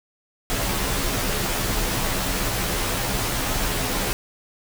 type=noise with comb filter; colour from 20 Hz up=pink; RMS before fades=-24 dBFS; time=0.5-4.13 s; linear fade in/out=0 ms; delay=13 ms; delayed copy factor=-1; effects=none